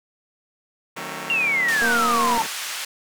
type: chord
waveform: 5% pulse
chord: D# diminished seventh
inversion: none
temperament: just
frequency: 155.56 / 186.68 / 224 / 268.8 Hz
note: D#3 / F#3 / A3 / C4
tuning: 0 / +16 / +31 / +47 cents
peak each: -25 dBFS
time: 0.96-2.47 s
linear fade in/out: 10 ms
type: exponential sweep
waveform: sine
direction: down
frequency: 2800 to 880 Hz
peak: -18 dBFS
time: 1.3-2.42 s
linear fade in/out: 0 ms
type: band-pass noise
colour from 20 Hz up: pink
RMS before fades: -30 dBFS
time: 1.68-2.85 s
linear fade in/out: 5 ms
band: 1500 to 11000 Hz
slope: 12 dB/octave
type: click train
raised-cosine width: 1 ms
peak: -15 dBFS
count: 132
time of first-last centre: 1.82-2.377 s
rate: 235 Hz
effects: none